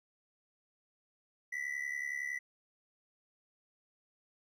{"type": "ring-modulated tone", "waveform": "triangle", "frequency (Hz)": 1975.5, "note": "B6", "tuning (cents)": 0, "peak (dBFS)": -31, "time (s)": [1.52, 2.39], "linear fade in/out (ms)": 10, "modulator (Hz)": 35.4, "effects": []}